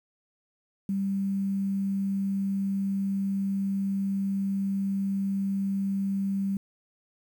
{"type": "tone with quantisation", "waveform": "sine", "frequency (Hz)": 196, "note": "G3", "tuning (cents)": 0, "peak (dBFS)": -25, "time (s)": [0.89, 6.57], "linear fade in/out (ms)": 2, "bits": 9, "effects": []}